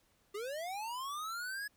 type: linear sweep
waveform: square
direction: up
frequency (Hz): 390.4 to 1700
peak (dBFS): -39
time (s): 0.34-1.68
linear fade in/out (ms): 10
effects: pink hiss -72 dBFS RMS until 1.76 s